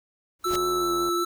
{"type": "noise with exponential growth", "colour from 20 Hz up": "pink", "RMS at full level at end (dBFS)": -28, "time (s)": [0.39, 0.56], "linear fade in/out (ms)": 5, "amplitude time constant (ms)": 35}
{"type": "tone with vibrato", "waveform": "square", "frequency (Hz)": 1318.5, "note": "E6", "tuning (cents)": 0, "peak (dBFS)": -26, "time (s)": [0.44, 1.25], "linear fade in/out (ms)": 5, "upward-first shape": "sine", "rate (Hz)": 5.4, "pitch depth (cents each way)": 9}
{"type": "tone with pitch glide", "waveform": "sine", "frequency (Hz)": [360.2, 348.7], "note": ["F#4", "F4"], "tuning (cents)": [-46, -3], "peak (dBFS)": -25, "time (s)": [0.45, 1.25], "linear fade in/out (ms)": 20, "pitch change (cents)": -57, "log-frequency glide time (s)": [0.78, 0.86]}
{"type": "click train", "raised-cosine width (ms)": 1, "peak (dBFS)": -25, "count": 50, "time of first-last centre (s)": [0.51, 1.089], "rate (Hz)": 84.7}
{"effects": []}